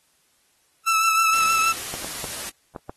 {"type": "tone with vibrato", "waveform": "30% pulse", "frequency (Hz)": 1318.5, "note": "E6", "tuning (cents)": 0, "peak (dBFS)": -15, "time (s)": [0.86, 1.73], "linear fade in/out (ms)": 20, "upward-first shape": "triangle", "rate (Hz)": 6.4, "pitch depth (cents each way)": 28}
{"type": "noise", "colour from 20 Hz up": "white", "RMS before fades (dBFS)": -32, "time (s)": [1.33, 2.5], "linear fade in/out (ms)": 10}
{"type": "clicks", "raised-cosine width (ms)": 1, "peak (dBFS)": -19, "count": 5, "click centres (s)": [1.94, 2.046, 2.242, 2.762, 2.895]}
{"effects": ["white hiss -64 dBFS RMS until 2.96 s", "AAC 32 kbps"]}